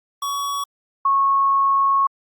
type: tone pair in turn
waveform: square / sine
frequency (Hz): 1125 / 1098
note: C#6 / C#6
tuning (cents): +25 / -17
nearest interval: unison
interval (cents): 42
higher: first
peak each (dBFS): -23 / -14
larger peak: second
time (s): 0.22-0.64 / 1.05-2.07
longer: second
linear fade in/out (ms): 5
effects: Opus 48 kbps